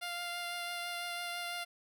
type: tone with vibrato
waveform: 10% pulse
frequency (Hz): 698.5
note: F5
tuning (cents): 0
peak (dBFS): -29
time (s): 0.01-1.65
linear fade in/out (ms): 20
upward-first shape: triangle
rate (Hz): 6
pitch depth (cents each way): 13
effects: none